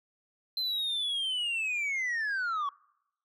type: linear sweep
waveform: sine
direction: down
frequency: 4112 to 1100 Hz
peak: -26 dBFS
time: 0.57-2.69 s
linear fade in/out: 2 ms
effects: noise-tail reverb RT60 0.8 s tail -26 dB re dry + tanh soft clip ceiling -28 dBFS